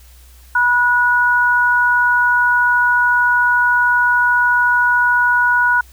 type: tone pair together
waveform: sine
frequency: 975 / 1460.8 Hz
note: B5 / F#6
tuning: -23 / -23 cents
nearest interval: perfect fifth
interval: 700 cents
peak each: -16 / -12 dBFS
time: 0.55-5.81 s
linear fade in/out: 5 ms
effects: added 62 Hz sine -41 dBFS peak until 5.92 s + white hiss -49 dBFS RMS until 5.92 s